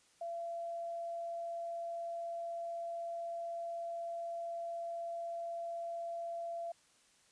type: tone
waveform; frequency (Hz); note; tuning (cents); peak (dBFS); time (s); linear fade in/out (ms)
sine; 679; F5; -49; -38; 0.21-6.72; 5
effects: white hiss -68 dBFS RMS until 7.31 s + resampled to 22050 Hz